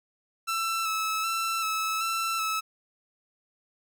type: tone with vibrato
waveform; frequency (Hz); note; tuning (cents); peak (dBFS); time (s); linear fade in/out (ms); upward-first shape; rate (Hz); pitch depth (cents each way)
sawtooth; 1318.5; E6; 0; -23; 0.47-2.61; 20; square; 1.3; 23
effects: none